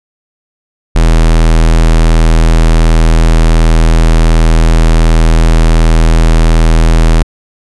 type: tone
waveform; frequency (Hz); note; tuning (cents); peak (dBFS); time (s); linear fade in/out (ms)
square; 40.68; E1; -22; -4; 0.95-7.23; 10
effects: resampled to 24000 Hz